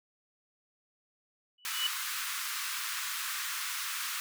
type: tone with exponential growth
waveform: sine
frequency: 2960 Hz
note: F#7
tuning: in tune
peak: -25 dBFS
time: 1.58-1.87 s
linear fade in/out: 5 ms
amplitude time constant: 63 ms
type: high-pass noise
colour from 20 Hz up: pink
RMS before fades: -36 dBFS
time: 1.65-4.2 s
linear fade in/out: 0 ms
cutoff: 1100 Hz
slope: 48 dB/octave
effects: none